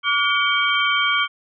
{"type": "tone cluster", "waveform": "sine", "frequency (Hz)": [1152, 1432, 2267, 3149], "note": ["D6", "F6", "C#7", "G7"], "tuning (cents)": [-34, 43, 38, 7], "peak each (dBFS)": -22, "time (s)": [0.03, 1.28], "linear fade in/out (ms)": 50, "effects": []}